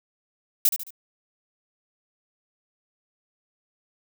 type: noise with echo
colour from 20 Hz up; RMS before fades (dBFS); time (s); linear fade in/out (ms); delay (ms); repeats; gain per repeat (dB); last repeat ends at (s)
violet; -18; 0.65-0.69; 2; 72; 3; -8; 0.906
effects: none